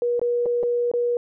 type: tone with dropouts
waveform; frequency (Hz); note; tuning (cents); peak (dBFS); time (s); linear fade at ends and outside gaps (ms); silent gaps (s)
sine; 480.9; B4; -46; -19; 0.02-1.17; 1; 0.195-0.215 / 0.458-0.462 / 0.63-0.634 / 0.915-0.937
effects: none